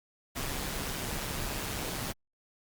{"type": "noise with amplitude modulation", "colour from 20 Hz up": "pink", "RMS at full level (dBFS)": -33, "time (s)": [0.35, 2.13], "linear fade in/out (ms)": 20, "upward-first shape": "sine", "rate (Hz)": 139, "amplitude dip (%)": 50, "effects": ["Opus 48 kbps"]}